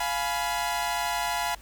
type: chord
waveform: sawtooth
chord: F diminished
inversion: none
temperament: equal with one note detuned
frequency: 698.5 / 840.7 / 987.8 Hz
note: F5 / Ab5 / Cb6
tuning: 0 / +21 / 0 cents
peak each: -27 dBFS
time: 0-1.55 s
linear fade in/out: 5 ms
effects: added 50 Hz sine -47 dBFS peak until 1.61 s + pink hiss -53 dBFS RMS until 1.61 s